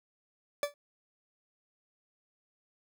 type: tone with exponential decay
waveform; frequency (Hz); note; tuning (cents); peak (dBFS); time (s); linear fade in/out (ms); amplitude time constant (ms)
40% pulse; 579; D5; -25; -24; 0.63-0.74; 1; 23
effects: none